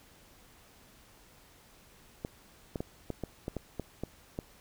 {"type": "clicks", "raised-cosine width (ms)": 2, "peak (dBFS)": -21, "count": 10, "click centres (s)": [2.249, 2.758, 2.805, 3.103, 3.237, 3.481, 3.567, 3.797, 4.036, 4.389], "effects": ["pink hiss -59 dBFS RMS until 4.6 s"]}